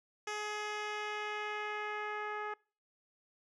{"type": "tone with low-pass filter sweep", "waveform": "10% pulse", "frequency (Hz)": 421, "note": "G#4", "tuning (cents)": 24, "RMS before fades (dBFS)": -39, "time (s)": [0.27, 2.54], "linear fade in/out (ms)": 5, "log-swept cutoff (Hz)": [6300, 1500], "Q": 1.1, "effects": ["noise-tail reverb RT60 0.4 s tail -25 dB re dry"]}